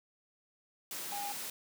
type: high-pass noise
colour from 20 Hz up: white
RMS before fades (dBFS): -41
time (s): 0.91-1.5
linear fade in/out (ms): 2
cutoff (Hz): 130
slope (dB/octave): 24
type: tone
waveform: triangle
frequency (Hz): 812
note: G#5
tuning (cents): -39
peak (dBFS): -36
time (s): 1.12-1.32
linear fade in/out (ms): 2
effects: none